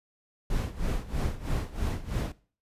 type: noise with tremolo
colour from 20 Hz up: brown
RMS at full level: -27 dBFS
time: 0.5-2.32 s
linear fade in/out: 2 ms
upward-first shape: sine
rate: 3.1 Hz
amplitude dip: 85%
effects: noise-tail reverb RT60 0.4 s tail -19 dB re dry + resampled to 32000 Hz